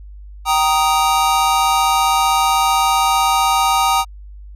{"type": "chord", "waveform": "square", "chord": "Eb major", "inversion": "first", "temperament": "just", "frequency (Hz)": [777.8, 933.4, 1244.5], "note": ["G5", "Bb5", "Eb6"], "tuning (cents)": [-14, 2, 0], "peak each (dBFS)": -18, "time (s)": [0.45, 4.05], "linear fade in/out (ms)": 50, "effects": ["added 50 Hz sine -33 dBFS peak until 4.55 s", "resampled to 32000 Hz"]}